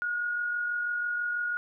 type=tone with amplitude modulation; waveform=sine; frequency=1441 Hz; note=F#6; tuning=46 cents flat; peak=-26 dBFS; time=0.02-1.57 s; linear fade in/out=0 ms; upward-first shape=sine; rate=46.1 Hz; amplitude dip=35%; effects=none